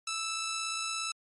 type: tone with amplitude modulation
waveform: 10% pulse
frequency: 1318.5 Hz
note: E6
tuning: in tune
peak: -23 dBFS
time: 0.07-1.12 s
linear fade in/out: 5 ms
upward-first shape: sine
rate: 57.2 Hz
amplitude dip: 25%
effects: MP3 48 kbps